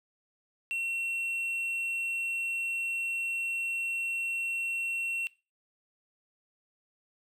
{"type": "tone", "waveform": "triangle", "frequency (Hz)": 2720, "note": "F7", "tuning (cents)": -46, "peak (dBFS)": -28, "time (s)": [0.71, 5.27], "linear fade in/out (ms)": 0, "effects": ["noise-tail reverb RT60 0.3 s tail -20 dB re dry"]}